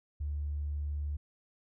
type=tone with tanh clipping; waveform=triangle; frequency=73.42 Hz; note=D2; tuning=in tune; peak=-32 dBFS; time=0.2-1.17 s; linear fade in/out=10 ms; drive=4 dB; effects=none